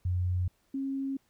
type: tone pair in turn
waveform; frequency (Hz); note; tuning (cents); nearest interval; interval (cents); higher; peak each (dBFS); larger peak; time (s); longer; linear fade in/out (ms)
sine; 90.2 / 271.2; F#2 / C#4; -44 / -38; octave + perfect fifth; 1906; second; -26 / -30; first; 0.05-0.48 / 0.74-1.17; neither; 5
effects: pink hiss -71 dBFS RMS until 1.29 s